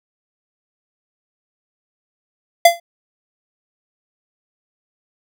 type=tone with exponential decay; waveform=square; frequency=684 Hz; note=F5; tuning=36 cents flat; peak=-3 dBFS; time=2.65-2.8 s; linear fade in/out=5 ms; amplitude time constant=31 ms; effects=none